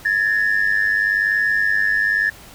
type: tone pair together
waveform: sine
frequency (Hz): 1697.1 / 1798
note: G#6 / A6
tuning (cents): +37 / +37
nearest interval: minor second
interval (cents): 100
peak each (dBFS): -17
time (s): 0.05-2.3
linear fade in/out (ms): 5
effects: tanh soft clip ceiling -10 dBFS + pink hiss -42 dBFS RMS until 2.54 s